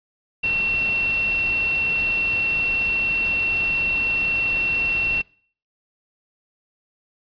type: tone in noise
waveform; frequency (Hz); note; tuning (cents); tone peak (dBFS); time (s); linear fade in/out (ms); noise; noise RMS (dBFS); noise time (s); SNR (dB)
sine; 2714; E7; +50; -19; 0.43-5.22; 10; pink; -34; 0.43-5.22; +12
effects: noise-tail reverb RT60 0.5 s tail -23 dB re dry + resampled to 11025 Hz